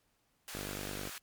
pink high-pass noise, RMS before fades -45 dBFS, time 0.48-1.18 s, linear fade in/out 0 ms, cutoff 1200 Hz, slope 12 dB/octave
5% pulse tone, 49.7 Hz, G1, 25 cents sharp, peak -29 dBFS, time 0.53-1.1 s, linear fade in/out 20 ms
effects pink hiss -75 dBFS RMS until 1.22 s + MP3 96 kbps

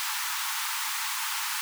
pink high-pass noise, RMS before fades -31 dBFS, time 0-1.61 s, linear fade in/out 0 ms, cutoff 840 Hz, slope 96 dB/octave, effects none

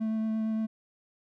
triangle tone with vibrato, 220 Hz, A3, in tune, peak -25 dBFS, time 0-0.67 s, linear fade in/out 20 ms, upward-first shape triangle, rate 8.7 Hz, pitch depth 12 cents each way, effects none

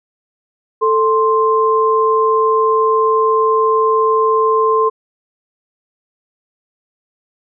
sine tone pair together, 441.5 / 1050 Hz, A4 / C6, +6 / +6 cents, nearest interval octave + minor third, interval 1500 cents, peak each -13 dBFS, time 0.81-4.9 s, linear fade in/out 20 ms, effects none

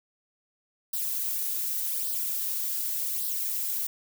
violet noise with flanger, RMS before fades -30 dBFS, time 0.93-3.87 s, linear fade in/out 5 ms, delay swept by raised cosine 0.21 to 3.71 ms, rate 0.86 Hz, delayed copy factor +0.6, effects none

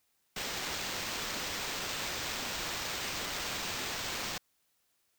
blue noise with sample-and-hold, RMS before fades -37 dBFS, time 0.36-4.38 s, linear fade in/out 5 ms, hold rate 11025 Hz, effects white hiss -75 dBFS RMS until 5.18 s

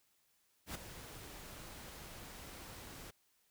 pink noise with ADSR envelope, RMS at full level -41 dBFS, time 0.66-3.11 s, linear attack 90 ms, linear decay 8 ms, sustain -10 dB, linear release 11 ms, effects white hiss -75 dBFS RMS until 3.5 s

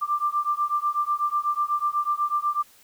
sine beating tone pair, 1180 / 1188.1 Hz, D6 / D6, +8 / +20 cents, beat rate 8.1 Hz, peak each -25 dBFS, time 0.01-2.63 s, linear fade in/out 20 ms, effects white hiss -55 dBFS RMS until 2.83 s

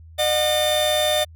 45% pulse tone cluster, 607 / 729 / 3582 Hz, D#5 / F#5 / A7, -43 / -26 / +30 cents, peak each -20 / -26 / -23 dBFS, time 0.18-1.25 s, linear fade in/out 20 ms, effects added 81 Hz sine -41 dBFS peak until 1.35 s

